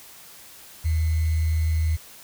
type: tone with sample-and-hold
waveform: sine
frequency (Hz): 79.7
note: D#2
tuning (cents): +42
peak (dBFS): -19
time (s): 0.84-1.97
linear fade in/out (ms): 20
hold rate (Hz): 2100
effects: white hiss -46 dBFS RMS until 2.23 s